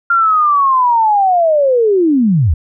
sine linear sweep, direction down, 1396.9 to 64.6 Hz, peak -8 dBFS, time 0.1-2.54 s, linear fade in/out 5 ms, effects none

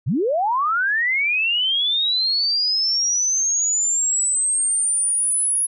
sine linear sweep, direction up, 92.2 to 10548 Hz, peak -17 dBFS, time 0.06-5.67 s, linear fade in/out 20 ms, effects none

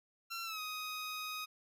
15% pulse tone with pitch glide, 1359 to 1253.4 Hz, F6 to D#6, -48 to +12 cents, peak -33 dBFS, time 0.3-1.46 s, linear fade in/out 20 ms, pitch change -140 cents, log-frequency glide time 0.44-0.6 s, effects none

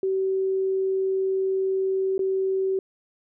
sine tone with dropouts, 382.3 Hz, G4, 43 cents flat, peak -21 dBFS, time 0.03-2.79 s, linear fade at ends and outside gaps 2 ms, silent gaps 2.18-2.192 s, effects none

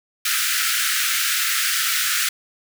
pink high-pass noise, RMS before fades -21 dBFS, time 0.25-2.29 s, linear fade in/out 5 ms, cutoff 1300 Hz, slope 96 dB/octave, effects none

